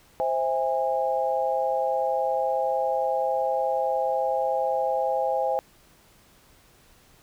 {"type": "chord", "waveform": "sine", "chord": "C augmented", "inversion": "none", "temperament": "just", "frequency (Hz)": [523.3, 654.1, 817.6], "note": ["C5", "E5", "G#5"], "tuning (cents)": [0, -14, -27], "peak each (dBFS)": [-26, -28, -26], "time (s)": [0.2, 5.59], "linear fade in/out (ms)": 0, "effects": ["pink hiss -57 dBFS RMS until 7.22 s"]}